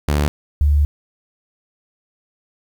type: tone pair in turn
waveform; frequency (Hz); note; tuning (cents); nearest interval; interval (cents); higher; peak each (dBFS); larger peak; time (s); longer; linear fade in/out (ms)
sawtooth / sine; 73.42 / 73; D2 / D2; 0 / -10; unison; 10; first; -11 / -11; neither; 0.08-0.28 / 0.61-0.85; second; 0
effects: 8-bit